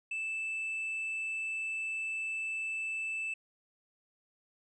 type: tone with tanh clipping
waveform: sine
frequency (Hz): 2637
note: E7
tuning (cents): 0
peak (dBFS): -34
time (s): 0.11-3.34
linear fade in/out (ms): 5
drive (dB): 2
effects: resampled to 24000 Hz